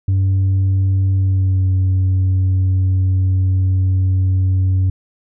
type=tone with pitch glide; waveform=sine; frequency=95.9 to 93.71 Hz; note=G2 to F#2; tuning=-37 to +23 cents; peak=-9 dBFS; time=0.08-4.9 s; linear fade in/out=5 ms; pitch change=-40 cents; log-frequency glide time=1.16-1.68 s; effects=tanh soft clip ceiling -11 dBFS